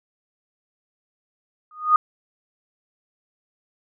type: tone with exponential growth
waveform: sine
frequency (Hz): 1235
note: D#6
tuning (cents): -13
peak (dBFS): -8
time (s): 1.71-1.96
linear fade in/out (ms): 2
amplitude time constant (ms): 53
effects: none